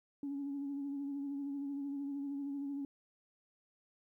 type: tone with vibrato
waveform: sine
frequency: 280.6 Hz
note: C#4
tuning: 21 cents sharp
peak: -36 dBFS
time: 0.23-2.85 s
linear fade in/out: 2 ms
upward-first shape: sine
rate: 13 Hz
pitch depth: 33 cents each way
effects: tanh soft clip ceiling -33 dBFS + 13-bit

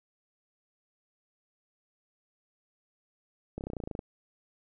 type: slowing click train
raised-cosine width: 2 ms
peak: -23 dBFS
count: 13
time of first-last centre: 3.58-3.992 s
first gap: 29 ms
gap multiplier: 1.03
effects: none

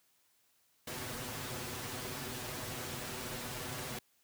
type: noise with comb filter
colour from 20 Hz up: pink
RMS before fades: -41 dBFS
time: 0.87-3.99 s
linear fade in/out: 5 ms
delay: 8 ms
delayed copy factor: +0.8
effects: white hiss -72 dBFS RMS until 4.23 s + high-pass 60 Hz 12 dB/octave

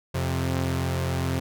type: tone pair together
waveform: sawtooth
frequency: 87.6 / 131.97 Hz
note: F2 / C3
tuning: +6 / +15 cents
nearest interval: perfect fifth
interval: 709 cents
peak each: -23 dBFS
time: 0.14-1.4 s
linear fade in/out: 10 ms
effects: none

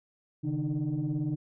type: tone cluster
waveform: sine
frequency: 137.3 / 155 / 303.6 Hz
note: C#3 / D#3 / D#4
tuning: -16 / -6 / -42 cents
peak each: -31 dBFS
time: 0.43-1.36 s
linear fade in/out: 20 ms
effects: tanh soft clip ceiling -23 dBFS

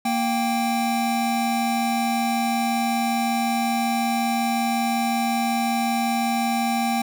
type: tone pair together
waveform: square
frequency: 233.2 / 785 Hz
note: A#3 / G5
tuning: +1 / +2 cents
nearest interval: octave + major sixth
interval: 2101 cents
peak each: -24 dBFS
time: 0.05-7.02 s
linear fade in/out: 5 ms
effects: none

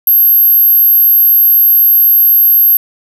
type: tone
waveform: sine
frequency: 12544 Hz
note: G9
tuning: in tune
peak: -4 dBFS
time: 0.07-2.77 s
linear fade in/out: 2 ms
effects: none

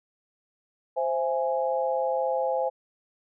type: chord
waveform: sine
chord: C augmented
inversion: none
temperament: equal with one note detuned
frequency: 523.3 / 665.4 / 830.6 Hz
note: C5 / E5 / G#5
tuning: 0 / +16 / 0 cents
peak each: -26 / -30 / -29 dBFS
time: 0.96-2.7 s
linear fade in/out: 20 ms
effects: none

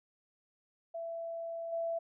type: tone with level steps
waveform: sine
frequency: 667 Hz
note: E5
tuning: 20 cents sharp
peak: -37 / -32 dBFS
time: 0.94-1.99 s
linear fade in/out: 10 ms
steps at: 1.72 s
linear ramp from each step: 10 ms
effects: none

